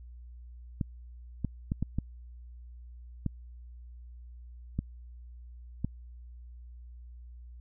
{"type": "clicks", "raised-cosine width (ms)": 5, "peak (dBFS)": -17, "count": 8, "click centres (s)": [0.812, 1.447, 1.719, 1.826, 1.986, 3.263, 4.79, 5.846], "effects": ["added 60 Hz sine -45 dBFS peak until 7.6 s"]}